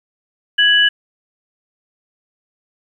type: tone pair together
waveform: sine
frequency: 1663 / 2963 Hz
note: G#6 / F#7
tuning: +2 / +2 cents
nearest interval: minor seventh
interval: 1000 cents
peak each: -12 dBFS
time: 0.58-0.89 s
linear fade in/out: 10 ms
effects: 8-bit